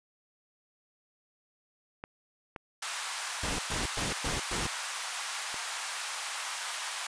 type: clicks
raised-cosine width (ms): 0.5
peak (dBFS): -24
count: 4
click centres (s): 2.039 / 2.562 / 4.118 / 5.543
type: high-pass noise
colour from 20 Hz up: pink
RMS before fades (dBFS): -36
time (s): 2.82-7.07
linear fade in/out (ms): 5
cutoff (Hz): 860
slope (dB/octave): 24
type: noise bursts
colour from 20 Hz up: pink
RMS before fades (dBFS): -33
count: 5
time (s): 3.43-4.67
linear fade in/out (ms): 5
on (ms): 160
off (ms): 110
effects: resampled to 22050 Hz